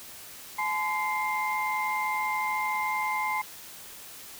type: tone cluster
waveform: sine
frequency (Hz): 854 / 1024 / 2101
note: G#5 / C6 / C7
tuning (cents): +48 / -38 / +7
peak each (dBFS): -30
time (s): 0.58-3.42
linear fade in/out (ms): 10
effects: tanh soft clip ceiling -18 dBFS + white hiss -45 dBFS RMS until 4.39 s